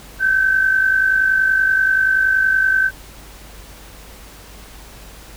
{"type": "tone pair together", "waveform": "sine", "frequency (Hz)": [1537.5, 1588], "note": ["G6", "G6"], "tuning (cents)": [-34, 22], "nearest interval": "minor second", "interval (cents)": 56, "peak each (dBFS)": [-13, -21], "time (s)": [0.19, 2.91], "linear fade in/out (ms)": 50, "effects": ["added 50 Hz sine -40 dBFS peak until 5.36 s", "pink hiss -41 dBFS RMS until 5.36 s"]}